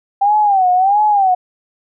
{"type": "tone with vibrato", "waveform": "sine", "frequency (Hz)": 784, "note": "G5", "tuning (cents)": 0, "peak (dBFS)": -9, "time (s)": [0.21, 1.35], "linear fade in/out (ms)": 10, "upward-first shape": "sine", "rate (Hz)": 1.5, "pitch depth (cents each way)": 140, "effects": []}